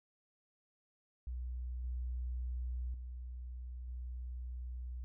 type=tone with level steps; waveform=sine; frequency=61.7 Hz; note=B1; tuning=1 cent flat; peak=-38 / -36 / -42 / -40 dBFS; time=1.27-5.04 s; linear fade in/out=0 ms; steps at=1.84 / 2.94 / 3.88 s; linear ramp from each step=2 ms; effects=none